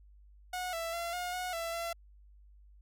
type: tone with pitch steps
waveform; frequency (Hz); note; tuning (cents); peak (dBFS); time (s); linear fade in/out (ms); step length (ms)
sawtooth; 729 / 664 / 682 / 716 / 729 / 668 / 676; F#5 / E5 / F5 / F5 / F#5 / E5 / E5; -26 / +12 / -41 / +43 / -26 / +23 / +43; -31; 0.53-1.93; 5; 200
effects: added 50 Hz sine -55 dBFS peak until 2.81 s